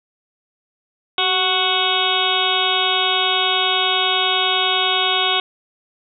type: harmonic tone with a mistuned harmonic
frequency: 370 Hz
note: F#4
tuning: in tune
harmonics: 1 / 2 / 3 / 4 / 6 / 7 / 8 / 9 / 10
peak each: -27 / -24 / -24 / -27 / -26 / -27 / -24 / -22 / -22 dBFS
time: 1.18-5.4 s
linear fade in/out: 2 ms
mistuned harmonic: 1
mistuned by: +46 cents
effects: none